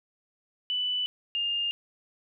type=tone pair in turn; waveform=sine; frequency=2983 / 2816 Hz; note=F#7 / F7; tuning=+13 / +14 cents; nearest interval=minor second; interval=99 cents; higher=first; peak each=-26 / -26 dBFS; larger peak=neither; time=0.7-1.06 / 1.35-1.71 s; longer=neither; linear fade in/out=0 ms; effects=none